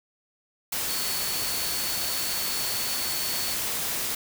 sine tone in noise, 4435 Hz, C#8, in tune, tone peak -33 dBFS, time 0.89-3.54 s, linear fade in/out 5 ms, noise white, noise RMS -29 dBFS, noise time 0.72-4.15 s, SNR -7 dB, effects none

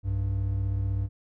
triangle tone pair together, 61.83 / 98 Hz, B1 / G2, +3 / 0 cents, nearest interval minor sixth, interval 797 cents, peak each -29 / -24 dBFS, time 0.03-1.09 s, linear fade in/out 50 ms, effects none

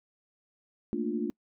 sine chord, Bb major seventh, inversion third, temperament equal with one note detuned, 220 / 233.1 / 293.7 / 351.7 Hz, A3 / Bb3 / D4 / F4, 0 / 0 / 0 / +12 cents, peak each -34 dBFS, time 0.93-1.3 s, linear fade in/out 0 ms, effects noise-tail reverb RT60 0.1 s tail -26 dB re dry

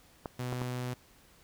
clicks, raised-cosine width 1 ms, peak -22 dBFS, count 3, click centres 0.258 / 0.527 / 0.617 s
sawtooth tone, 124.9 Hz, B2, 20 cents sharp, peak -30 dBFS, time 0.39-0.94 s, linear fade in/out 5 ms
effects pink hiss -61 dBFS RMS until 1.43 s

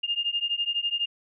sine beating tone pair, 2816 / 2828 Hz, F7 / F7, +14 / +21 cents, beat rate 12 Hz, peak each -28 dBFS, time 0.03-1.06 s, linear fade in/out 10 ms, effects none

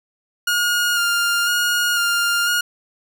sawtooth tone with vibrato, 1418 Hz, F6, 26 cents sharp, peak -13 dBFS, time 0.47-2.61 s, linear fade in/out 5 ms, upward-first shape square, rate 1 Hz, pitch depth 19 cents each way, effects none

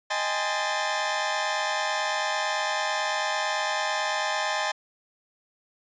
sawtooth tone cluster, 623 / 800 / 849 / 1035 / 1776 Hz, D#5 / G5 / G#5 / C6 / A6, +2 / +35 / +38 / -19 / +16 cents, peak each -28 dBFS, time 0.1-4.72 s, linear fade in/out 10 ms, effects resampled to 16000 Hz

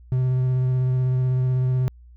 triangle tone with vibrato, 128 Hz, C3, 38 cents flat, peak -16 dBFS, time 0.12-1.88 s, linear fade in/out 0 ms, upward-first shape sine, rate 16 Hz, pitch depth 14 cents each way, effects added 60 Hz sine -44 dBFS peak until 2.16 s

